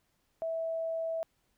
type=tone; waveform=sine; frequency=654 Hz; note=E5; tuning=14 cents flat; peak=-31 dBFS; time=0.42-1.23 s; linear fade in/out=0 ms; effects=pink hiss -75 dBFS RMS until 1.57 s